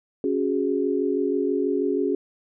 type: chord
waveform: sine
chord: C# suspended fourth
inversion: none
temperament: just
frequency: 277.2 / 369.6 / 415.8 Hz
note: C#4 / F#4 / G#4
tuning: 0 / -2 / +2 cents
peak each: -25 dBFS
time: 0.24-2.15 s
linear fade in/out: 2 ms
effects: none